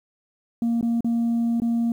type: tone with dropouts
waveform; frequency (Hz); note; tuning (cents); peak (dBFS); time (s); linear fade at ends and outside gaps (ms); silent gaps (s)
sine; 233.1; A#3; 0; -17; 0.62-1.92; 2; 0.811-0.827 / 1.007-1.045 / 1.601-1.619
effects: tanh soft clip ceiling -18 dBFS + 9-bit

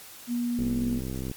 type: tone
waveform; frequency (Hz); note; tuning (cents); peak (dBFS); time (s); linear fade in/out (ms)
sine; 240.1; B3; -49; -25; 0.27-1.01; 50
type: click train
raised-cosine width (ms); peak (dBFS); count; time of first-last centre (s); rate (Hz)
3; -21; 48; 0.59-1.314; 64.9
effects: white hiss -46 dBFS RMS until 1.36 s + MP3 96 kbps

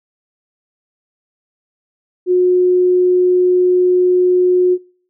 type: tone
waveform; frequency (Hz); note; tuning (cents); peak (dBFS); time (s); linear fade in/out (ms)
sine; 362.4; F#4; -36; -9; 2.26-4.78; 50
effects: noise-tail reverb RT60 0.5 s tail -25 dB re dry

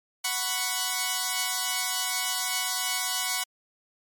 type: chord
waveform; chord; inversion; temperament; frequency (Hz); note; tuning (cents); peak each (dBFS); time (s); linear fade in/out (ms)
5% pulse; F# suspended fourth; none; equal; 740 / 987.8 / 1108.7; F#5 / B5 / C#6; 0 / 0 / 0; -19; 0.24-3.44; 10
effects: MP3 96 kbps

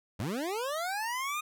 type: linear sweep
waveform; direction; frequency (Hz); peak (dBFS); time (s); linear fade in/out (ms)
25% pulse; up; 82.41 to 1244.5; -28; 0.19-1.41; 10
effects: none

